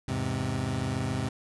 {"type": "chord", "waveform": "25% pulse", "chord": "E augmented", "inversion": "none", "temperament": "equal", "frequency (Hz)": [82.41, 103.83, 130.81], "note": ["E2", "G#2", "B#2"], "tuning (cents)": [0, 0, 0], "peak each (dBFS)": [-33, -29, -27], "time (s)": [0.08, 1.29], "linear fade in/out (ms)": 5, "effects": ["resampled to 24000 Hz"]}